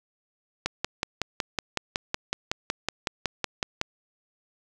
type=click train; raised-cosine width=0.2 ms; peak=-8 dBFS; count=18; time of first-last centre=0.66-3.814 s; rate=5.39 Hz; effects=none